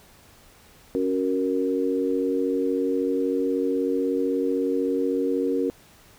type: chord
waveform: sine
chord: F# major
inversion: second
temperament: equal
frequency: 277.2 / 370 / 466.2 Hz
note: C#4 / F#4 / A#4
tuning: 0 / 0 / 0 cents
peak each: -25 / -27 / -25 dBFS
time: 0.95-5.7 s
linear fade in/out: 0 ms
effects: pink hiss -53 dBFS RMS until 6.18 s